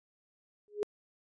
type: tone with exponential growth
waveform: sine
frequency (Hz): 415.3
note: G#4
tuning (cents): 0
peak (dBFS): -25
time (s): 0.68-0.83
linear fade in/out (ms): 0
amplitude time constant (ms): 32
effects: resampled to 22050 Hz